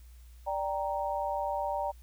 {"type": "chord", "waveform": "sine", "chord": "G minor", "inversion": "second", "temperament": "equal", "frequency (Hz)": [587.3, 784, 932.3], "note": ["D5", "G5", "Bb5"], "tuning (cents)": [0, 0, 0], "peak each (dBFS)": -34, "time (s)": [0.46, 1.92], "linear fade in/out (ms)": 20, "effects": ["added 60 Hz sine -49 dBFS peak until 2.02 s", "white hiss -65 dBFS RMS until 2.02 s"]}